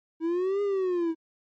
triangle linear two-way sweep, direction up then down, 319.7 to 410.2 to 319.7 Hz, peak -22 dBFS, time 0.2-1.15 s, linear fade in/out 50 ms, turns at 0.62 s, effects MP3 32 kbps

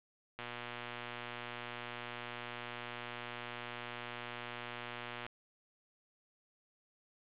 click train, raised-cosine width 0.3 ms, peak -26 dBFS, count 586, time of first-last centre 0.39-5.265 s, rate 120 Hz, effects resampled to 8000 Hz + 9-bit

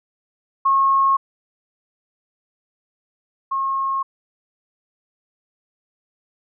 sine tone pair in turn, 1087 / 1082.1 Hz, C#6 / C#6, -34 / -42 cents, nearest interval unison, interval 8 cents, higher first, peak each -13 / -19 dBFS, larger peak first, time 0.65-1.17 / 3.51-4.03 s, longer neither, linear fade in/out 10 ms, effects none

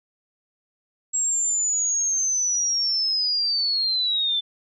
sine linear sweep, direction down, 7640 to 3500 Hz, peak -20 dBFS, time 1.13-4.41 s, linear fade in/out 20 ms, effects none

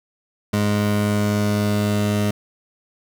25% pulse tone pair together, 103.83 / 207.7 Hz, G#2 / G#3, 0 / 0 cents, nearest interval octave, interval 1200 cents, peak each -16 / -20 dBFS, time 0.53-2.31 s, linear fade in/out 5 ms, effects none

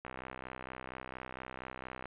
click train, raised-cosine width 0.5 ms, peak -27 dBFS, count 130, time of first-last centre 0.05-2.056 s, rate 64.3 Hz, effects resampled to 8000 Hz

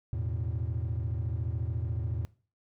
triangle chord, E suspended fourth, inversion none, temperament equal with one note detuned, 82.41 / 109.43 / 123.47 Hz, E2 / A2 / B2, 0 / -9 / 0 cents, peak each -31 / -30 / -34 dBFS, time 0.13-2.25 s, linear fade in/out 0 ms, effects noise-tail reverb RT60 0.4 s tail -22 dB re dry + tanh soft clip ceiling -22 dBFS

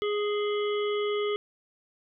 harmonic tone with a mistuned harmonic, 415.3 Hz, G#4, in tune, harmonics 1 / 3 / 5 / 7 / 8, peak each -26 / -36 / -39 / -41 / -41 dBFS, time 0.02-1.36 s, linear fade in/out 0 ms, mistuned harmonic 7, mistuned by +50 cents, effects none

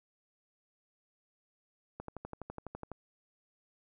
click train, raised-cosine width 1 ms, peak -27 dBFS, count 12, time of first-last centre 2-2.917 s, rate 12 Hz, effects none

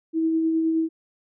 sine tone with tremolo, 323.4 Hz, E4, 33 cents flat, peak -18 dBFS, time 0.13-0.89 s, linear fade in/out 50 ms, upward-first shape sine, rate 9.6 Hz, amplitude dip 25%, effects none

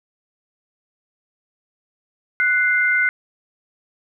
sine tone pair together, 1480 / 2091 Hz, F#6 / C7, 0 / -2 cents, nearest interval tritone, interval 598 cents, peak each -17 / -18 dBFS, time 2.4-3.09 s, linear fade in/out 0 ms, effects none

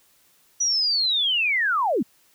sine linear sweep, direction down, 5920 to 177.6 Hz, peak -19 dBFS, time 0.6-2.03 s, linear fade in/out 10 ms, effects white hiss -60 dBFS RMS until 2.34 s

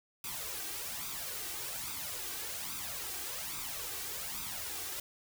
white noise with flanger, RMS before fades -40 dBFS, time 0.24-5 s, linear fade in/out 2 ms, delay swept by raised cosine 0.82 to 2.62 ms, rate 1.2 Hz, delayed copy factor +0.65, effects none

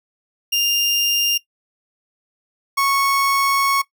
30% pulse tone pair in turn, 2800 / 1104.1 Hz, F7 / C#6, +4 / -7 cents, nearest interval octave + major third, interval 1611 cents, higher first, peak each -13 dBFS, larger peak neither, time 0.52-1.38 / 2.77-3.82 s, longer second, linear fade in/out 10 ms, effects noise-tail reverb RT60 0.1 s tail -18 dB re dry

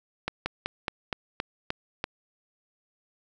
slowing click train, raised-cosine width 0.3 ms, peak -12 dBFS, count 8, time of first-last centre 0.28-2.041 s, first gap 180 ms, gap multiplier 1.11, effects none

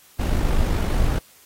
brown noise with amplitude modulation, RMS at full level -18 dBFS, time 0.19-1.19 s, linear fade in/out 10 ms, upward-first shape sine, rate 50.7 Hz, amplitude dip 45%, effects white hiss -52 dBFS RMS until 1.45 s + AAC 48 kbps

